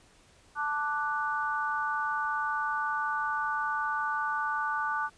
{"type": "chord", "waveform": "sine", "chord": "D major", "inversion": "second", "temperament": "equal", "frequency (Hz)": [880, 1174.7, 1480], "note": ["A5", "D6", "F#6"], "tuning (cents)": [0, 0, 0], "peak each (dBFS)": [-33, -32, -32], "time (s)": [0.55, 5.1], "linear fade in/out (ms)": 50, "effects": ["pink hiss -60 dBFS RMS until 5.17 s", "resampled to 22050 Hz"]}